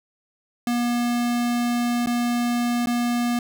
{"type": "tone with dropouts", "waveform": "square", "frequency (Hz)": 240, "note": "B3", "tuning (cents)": -49, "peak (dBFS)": -21, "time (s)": [0.67, 3.39], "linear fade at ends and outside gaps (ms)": 2, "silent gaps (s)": [[2.061, 2.071], [2.86, 2.871]], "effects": []}